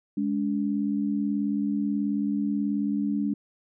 sine tone pair together, 207.7 / 286.2 Hz, G#3 / D4, 0 / -45 cents, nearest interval tritone, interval 555 cents, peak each -26 / -27 dBFS, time 0.17-3.34 s, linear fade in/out 5 ms, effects none

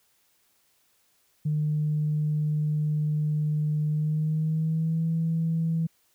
sine tone with pitch glide, 151.5 to 163.31 Hz, D#3 to E3, -46 to -16 cents, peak -22 dBFS, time 1.45-5.87 s, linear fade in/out 10 ms, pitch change +130 cents, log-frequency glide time 3.88-5.06 s, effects tanh soft clip ceiling -18 dBFS + white hiss -67 dBFS RMS until 6.14 s

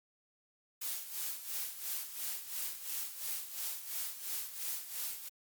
blue noise with tremolo, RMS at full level -37 dBFS, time 0.81-5.29 s, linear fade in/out 10 ms, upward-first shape sine, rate 2.9 Hz, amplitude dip 70%, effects Opus 48 kbps

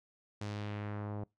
sawtooth tone with low-pass filter sweep, 103.83 Hz, G#2, in tune, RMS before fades -40 dBFS, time 0.41-1.24 s, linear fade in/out 5 ms, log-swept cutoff 6700 to 720 Hz, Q 1.2, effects noise-tail reverb RT60 0.2 s tail -24 dB re dry

